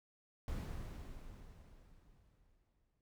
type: noise with exponential decay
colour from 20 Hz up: brown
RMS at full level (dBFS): -40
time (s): 0.48-3.01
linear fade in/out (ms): 1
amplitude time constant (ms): 550
effects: noise-tail reverb RT60 0.1 s tail -19 dB re dry